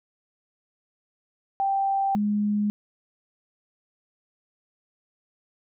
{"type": "tone pair in turn", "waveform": "sine", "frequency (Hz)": [784, 207.7], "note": ["G5", "G#3"], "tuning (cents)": [0, 0], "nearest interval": "octave + major seventh", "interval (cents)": 2300, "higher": "first", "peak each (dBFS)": -21, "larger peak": "neither", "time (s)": [[1.6, 2.15], [2.15, 2.7]], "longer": "neither", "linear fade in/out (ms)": 0, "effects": []}